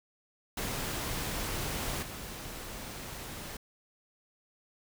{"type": "noise with level steps", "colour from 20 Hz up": "pink", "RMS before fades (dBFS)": [-35, -42], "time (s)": [0.57, 3.57], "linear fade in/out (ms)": 5, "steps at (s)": 2.02, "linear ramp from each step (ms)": 10, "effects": []}